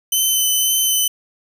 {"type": "tone with vibrato", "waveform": "10% pulse", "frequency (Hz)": 3044, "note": "F#7", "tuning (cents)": 48, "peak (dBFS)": -7, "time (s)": [0.12, 1.08], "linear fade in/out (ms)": 5, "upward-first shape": "sine", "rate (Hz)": 1.9, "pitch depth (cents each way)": 13, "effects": []}